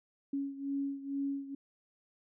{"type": "beating tone pair", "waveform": "sine", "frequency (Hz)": [277.2, 279.4], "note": ["C#4", "C#4"], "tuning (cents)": [0, 14], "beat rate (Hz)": 2.2, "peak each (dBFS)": [-35, -39], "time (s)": [0.33, 1.55], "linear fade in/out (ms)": 5, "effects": []}